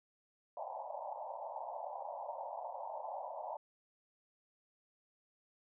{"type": "band-pass noise", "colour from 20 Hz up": "white", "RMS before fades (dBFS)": -44, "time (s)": [0.57, 3.57], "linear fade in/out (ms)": 2, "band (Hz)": [550, 960], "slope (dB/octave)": 96, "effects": []}